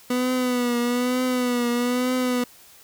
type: tone with vibrato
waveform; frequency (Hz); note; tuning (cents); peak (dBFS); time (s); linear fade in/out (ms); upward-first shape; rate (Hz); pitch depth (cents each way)
30% pulse; 246.9; B3; 0; -18; 0.1-2.44; 5; triangle; 1.1; 60
effects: white hiss -50 dBFS RMS until 2.83 s